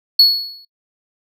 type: tone with exponential decay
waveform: triangle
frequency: 4378 Hz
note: C#8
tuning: 22 cents flat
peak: -3 dBFS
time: 0.19-0.65 s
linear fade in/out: 5 ms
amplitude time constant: 100 ms
effects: noise-tail reverb RT60 0.1 s tail -24 dB re dry